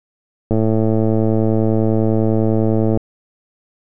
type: click train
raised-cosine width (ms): 2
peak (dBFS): -4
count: 272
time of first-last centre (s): 0.51-2.974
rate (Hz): 110
effects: none